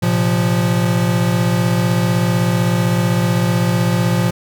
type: chord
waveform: square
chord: Bb suspended second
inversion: none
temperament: equal with one note detuned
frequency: 115 / 130.81 / 174.61 Hz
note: Bb2 / C3 / F3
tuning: -23 / 0 / 0 cents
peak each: -18 / -23 / -17 dBFS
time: 0.02-4.31 s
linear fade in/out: 10 ms
effects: none